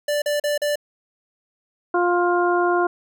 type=tone bursts; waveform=square; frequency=587.3 Hz; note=D5; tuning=in tune; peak=-20 dBFS; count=4; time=0.08-0.757 s; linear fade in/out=5 ms; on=140 ms; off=39 ms
type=harmonic tone; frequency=352 Hz; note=F4; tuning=14 cents sharp; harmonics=1 / 2 / 3 / 4; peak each=-19 / -22 / -24 / -25 dBFS; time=1.94-2.87 s; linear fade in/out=5 ms
effects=none